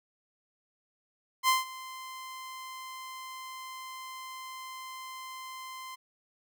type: tone with ADSR envelope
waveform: sawtooth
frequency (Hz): 1039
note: C6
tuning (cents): -12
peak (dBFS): -17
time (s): 1.43-5.96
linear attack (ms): 54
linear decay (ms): 160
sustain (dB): -20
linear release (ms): 18
effects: none